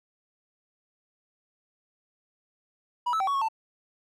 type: tone with pitch steps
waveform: triangle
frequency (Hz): 972 / 1308 / 772 / 1119 / 1097 / 888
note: B5 / E6 / G5 / C#6 / C#6 / A5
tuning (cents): -28 / -14 / -27 / +16 / -18 / +16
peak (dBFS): -22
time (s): 3.06-3.486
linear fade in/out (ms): 10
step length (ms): 71
effects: none